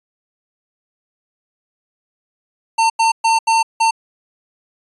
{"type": "tone bursts at uneven times", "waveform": "square", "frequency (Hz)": 903, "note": "A5", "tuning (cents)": 45, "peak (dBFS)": -12, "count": 5, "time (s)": [[2.78, 2.9], [2.99, 3.12], [3.24, 3.39], [3.47, 3.63], [3.8, 3.91]], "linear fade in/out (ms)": 10, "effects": ["resampled to 24000 Hz"]}